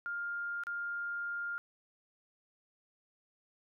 sine tone with dropouts, 1405 Hz, F6, 10 cents sharp, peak -35 dBFS, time 0.06-1.58 s, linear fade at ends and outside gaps 0 ms, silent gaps 0.636-0.669 s, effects none

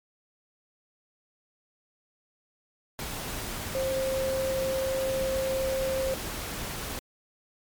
sine tone in noise, 530 Hz, C5, 22 cents sharp, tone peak -26 dBFS, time 3.75-6.14 s, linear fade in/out 0 ms, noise pink, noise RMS -35 dBFS, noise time 2.99-6.99 s, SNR +6 dB, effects MP3 96 kbps

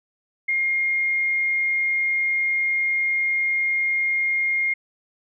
sine tone, 2130 Hz, C7, 30 cents sharp, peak -19 dBFS, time 0.48-4.74 s, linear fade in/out 10 ms, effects none

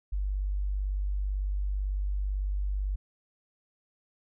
sine tone, 49 Hz, G1, in tune, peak -27 dBFS, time 0.12-2.96 s, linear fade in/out 10 ms, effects none

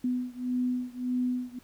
sine beating tone pair, 249 / 250.7 Hz, B3 / B3, +14 / +26 cents, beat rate 1.7 Hz, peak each -30 / -31 dBFS, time 0.04-1.59 s, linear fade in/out 5 ms, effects pink hiss -60 dBFS RMS until 1.63 s

